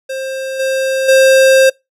square tone with level steps, 530 Hz, C5, 22 cents sharp, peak -20 / -14 / -6 dBFS, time 0.09-1.7 s, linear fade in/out 10 ms, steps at 0.59 / 1.08 s, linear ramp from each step 10 ms, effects noise-tail reverb RT60 0.2 s tail -25 dB re dry + low-pass 12000 Hz 12 dB/octave

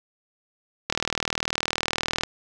click train, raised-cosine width 0.2 ms, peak -5 dBFS, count 54, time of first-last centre 0.9-2.235 s, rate 39.7 Hz, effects none

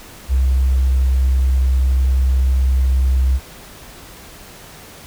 triangle tone with tanh clipping, 65.1 Hz, C2, 8 cents flat, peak -11 dBFS, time 0.28-3.4 s, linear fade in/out 50 ms, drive 2 dB, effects pink hiss -39 dBFS RMS until 5.06 s

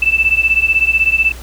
sine beating tone pair, 2637 / 2653 Hz, E7 / E7, 0 / +10 cents, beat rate 16 Hz, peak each -13 dBFS, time 0.02-1.32 s, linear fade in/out 5 ms, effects added 60 Hz sine -28 dBFS peak until 1.42 s + pink hiss -36 dBFS RMS until 1.42 s

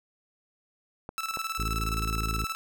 clicks, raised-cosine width 1 ms, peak -23 dBFS, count 2, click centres 1.091 / 1.372 s
sawtooth tone with tremolo, 1318.5 Hz, E6, in tune, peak -25 dBFS, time 1.18-2.55 s, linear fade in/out 0 ms, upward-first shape square, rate 19 Hz, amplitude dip 65%
harmonic tone, 54.7 Hz, A1, 9 cents flat, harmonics 1 / 2 / 3 / 4 / 5 / 6 / 7 / 8, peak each -30 / -36 / -40 / -42 / -44 / -46 / -47 / -48 dBFS, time 1.58-2.45 s, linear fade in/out 10 ms
effects none

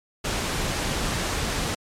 pink noise, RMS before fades -26 dBFS, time 0.24-1.75 s, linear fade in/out 10 ms, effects low-pass 9000 Hz 12 dB/octave + MP3 96 kbps

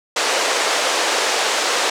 pink band-pass noise, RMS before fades -19 dBFS, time 0.16-1.9 s, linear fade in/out 5 ms, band 430 to 7900 Hz, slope 24 dB/octave, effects none

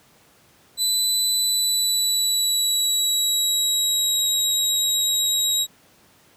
25% pulse tone with pitch glide, 3994 to 3827 Hz, B7 to A#7, +19 to +45 cents, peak -14 dBFS, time 0.77-5.67 s, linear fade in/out 50 ms, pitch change -74 cents, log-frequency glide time 1.31-4.25 s, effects pink hiss -55 dBFS RMS until 6.36 s + high-pass 100 Hz 12 dB/octave

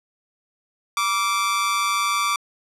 sawtooth tone with amplitude modulation, 1166 Hz, D6, 13 cents flat, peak -13 dBFS, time 0.97-2.36 s, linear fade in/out 2 ms, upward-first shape sine, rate 200 Hz, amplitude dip 60%, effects low-pass 11000 Hz 12 dB/octave

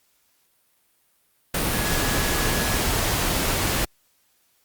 sine tone in noise, 1682 Hz, G#6, 22 cents sharp, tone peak -32 dBFS, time 1.73-2.78 s, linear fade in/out 5 ms, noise pink, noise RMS -23 dBFS, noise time 1.54-3.85 s, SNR -12 dB, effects white hiss -65 dBFS RMS until 4.64 s + Opus 48 kbps

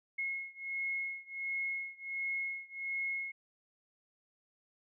sine beating tone pair, 2167 / 2168.4 Hz, C#7 / C#7, -40 / -39 cents, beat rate 1.4 Hz, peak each -38 / -39 dBFS, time 0.18-3.32 s, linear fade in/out 10 ms, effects none

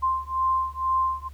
sine beating tone pair, 1046.5 / 1048.6 Hz, C6 / C6, 0 / +3 cents, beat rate 2.1 Hz, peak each -25 dBFS, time 0.02-1.29 s, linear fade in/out 20 ms, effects added 71 Hz sine -40 dBFS peak until 1.33 s + pink hiss -59 dBFS RMS until 1.33 s

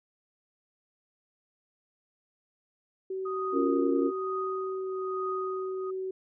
sine tone with pitch glide, 379.8 to 377.4 Hz, F#4 to F#4, +45 to +34 cents, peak -31 dBFS, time 3.1-6.11 s, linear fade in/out 5 ms, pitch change -11 cents, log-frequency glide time 4.74-4.99 s
sine tone with tremolo, 1244.5 Hz, D#6, in tune, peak -31 dBFS, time 3.25-5.91 s, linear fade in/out 10 ms, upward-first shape triangle, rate 1.1 Hz, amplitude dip 85%
sine chord, Bb minor, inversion first, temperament equal with one note detuned, 277.2 / 349.2 / 464.8 Hz, Db4 / F4 / Bb4, 0 / 0 / -5 cents, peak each -27 / -28 / -30 dBFS, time 3.52-4.12 s, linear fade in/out 50 ms
effects none

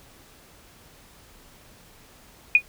sine tone with exponential decay, 2460 Hz, D#7, 20 cents flat, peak -7 dBFS, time 2.55-2.62 s, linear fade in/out 2 ms, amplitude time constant 15 ms, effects pink hiss -52 dBFS RMS until 2.68 s

